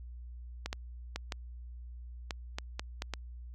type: clicks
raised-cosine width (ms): 0.2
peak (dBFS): -18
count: 9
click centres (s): 0.66 / 0.729 / 1.16 / 1.322 / 2.308 / 2.585 / 2.795 / 3.021 / 3.137
effects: added 60 Hz sine -43 dBFS peak until 3.54 s